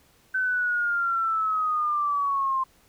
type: linear sweep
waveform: sine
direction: down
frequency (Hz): 1531 to 1046.5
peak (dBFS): -22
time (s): 0.34-2.64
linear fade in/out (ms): 10
effects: pink hiss -60 dBFS RMS until 2.88 s